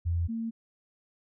sine tone pair in turn, 85.1 / 227.2 Hz, F2 / A#3, -44 / -44 cents, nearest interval octave + perfect fourth, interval 1700 cents, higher second, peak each -25 / -30 dBFS, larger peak first, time 0.05-0.28 / 0.28-0.51 s, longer neither, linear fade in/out 20 ms, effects none

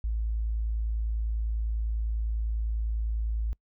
sine tone, 55 Hz, A1, in tune, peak -26 dBFS, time 0.04-3.53 s, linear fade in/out 0 ms, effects noise-tail reverb RT60 0.1 s tail -26 dB re dry

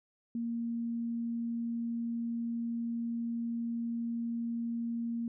sine tone, 233.1 Hz, A#3, in tune, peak -32 dBFS, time 0.35-5.28 s, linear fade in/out 2 ms, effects none

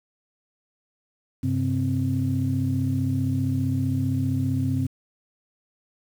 sine tone cluster, 98.9 / 134.2 / 261.1 Hz, G2 / C3 / C4, +16 / +44 / -3 cents, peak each -25 dBFS, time 1.43-4.87 s, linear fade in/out 10 ms, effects tanh soft clip ceiling -13 dBFS + 8-bit

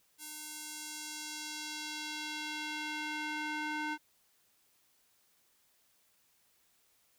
square tone with band-pass filter sweep, 303.9 Hz, D#4, 41 cents flat, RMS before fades -40 dBFS, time 0.18-3.98 s, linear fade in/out 50 ms, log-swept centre 11000 to 1500 Hz, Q 0.98, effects white hiss -71 dBFS RMS until 7.18 s

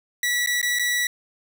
sawtooth tone with dropouts, 1947 Hz, B6, 25 cents flat, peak -17 dBFS, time 0.23-1.07 s, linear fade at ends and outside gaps 2 ms, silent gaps 0.462-0.472 / 0.615-0.628 / 0.788-0.794 s, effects none

